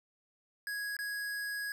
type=tone with dropouts; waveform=square; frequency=1661.2 Hz; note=G#6; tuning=in tune; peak=-36 dBFS; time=0.67-1.72 s; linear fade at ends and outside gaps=1 ms; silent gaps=0.967-0.989 s; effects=none